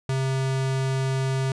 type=tone; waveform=square; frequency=133.1 Hz; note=C3; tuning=30 cents sharp; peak=-23 dBFS; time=0.09-1.52 s; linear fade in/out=2 ms; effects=resampled to 22050 Hz